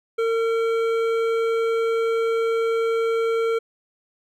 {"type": "tone with hard clipping", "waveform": "triangle", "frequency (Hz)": 455.1, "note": "A#4", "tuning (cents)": -42, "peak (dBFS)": -21, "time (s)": [0.18, 3.59], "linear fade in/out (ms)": 10, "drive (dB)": 15, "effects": []}